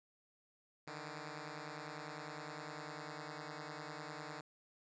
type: beating tone pair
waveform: 5% pulse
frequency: 148.7 / 158.6 Hz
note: D3 / D#3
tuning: +22 / +33 cents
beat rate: 9.9 Hz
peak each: -36 / -38 dBFS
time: 0.87-4.41 s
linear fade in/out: 5 ms
effects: resampled to 16000 Hz